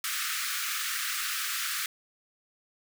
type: high-pass noise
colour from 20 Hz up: pink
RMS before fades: -32 dBFS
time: 0.04-1.86 s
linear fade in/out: 2 ms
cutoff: 1200 Hz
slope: 96 dB/octave
effects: none